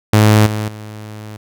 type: tone with level steps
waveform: sawtooth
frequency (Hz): 106.9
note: A2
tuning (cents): -49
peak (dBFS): -3 / -14 / -25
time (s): 0.13-1.37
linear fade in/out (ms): 5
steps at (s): 0.46 / 0.68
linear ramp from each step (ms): 5
effects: none